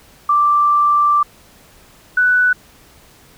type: tone pair in turn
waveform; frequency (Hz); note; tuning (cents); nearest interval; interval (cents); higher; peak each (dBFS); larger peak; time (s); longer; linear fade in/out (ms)
sine; 1174.7 / 1487.1; D6 / F#6; 0 / +8; major third; 408; second; -10; neither; 0.29-1.23 / 2.17-2.53; first; 5
effects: pink hiss -47 dBFS RMS until 3.37 s